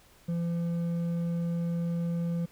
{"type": "tone with hard clipping", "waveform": "sine", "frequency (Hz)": 170, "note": "F3", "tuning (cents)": -46, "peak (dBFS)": -29, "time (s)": [0.28, 2.46], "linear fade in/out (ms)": 10, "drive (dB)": 5, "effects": ["pink hiss -59 dBFS RMS until 2.51 s"]}